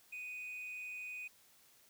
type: tone with amplitude modulation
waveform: triangle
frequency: 2489 Hz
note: D#7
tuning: in tune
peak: -38 dBFS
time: 0.12-1.28 s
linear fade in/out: 10 ms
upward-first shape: sine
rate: 199 Hz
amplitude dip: 50%
effects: tanh soft clip ceiling -36 dBFS + white hiss -66 dBFS RMS until 1.89 s